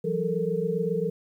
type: tone cluster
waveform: sine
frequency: 170 / 188.1 / 433 / 460.4 Hz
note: F3 / F#3 / A4 / A#4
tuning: -46 / +29 / -28 / -22 cents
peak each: -30 / -33 / -29 / -28 dBFS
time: 0.04-1.1 s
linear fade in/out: 10 ms
effects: 10-bit